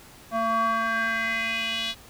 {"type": "tone with band-pass filter sweep", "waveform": "square", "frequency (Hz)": 226.1, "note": "A3", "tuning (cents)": 47, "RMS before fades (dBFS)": -26, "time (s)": [0.31, 1.95], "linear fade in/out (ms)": 50, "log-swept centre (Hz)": [870, 3500], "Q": 3.9, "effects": ["pink hiss -49 dBFS RMS until 2.09 s"]}